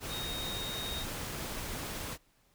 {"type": "tone in noise", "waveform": "sine", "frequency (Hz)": 3729, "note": "A#7", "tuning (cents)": 0, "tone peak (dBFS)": -38, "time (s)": [0.08, 1.06], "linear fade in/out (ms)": 50, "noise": "pink", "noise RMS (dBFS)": -39, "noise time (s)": [0, 2.18], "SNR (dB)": -2, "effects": ["pink hiss -69 dBFS RMS until 2.54 s"]}